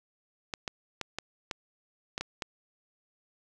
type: clicks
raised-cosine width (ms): 0.2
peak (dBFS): -16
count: 8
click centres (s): 0.538 / 0.678 / 1.013 / 1.186 / 1.512 / 2.179 / 2.21 / 2.422
effects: none